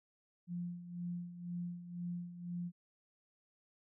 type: tone with tremolo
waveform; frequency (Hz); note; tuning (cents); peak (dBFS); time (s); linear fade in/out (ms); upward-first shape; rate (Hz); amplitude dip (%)
sine; 174.9; F3; +3; -37; 0.47-2.72; 50; sine; 2; 70
effects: none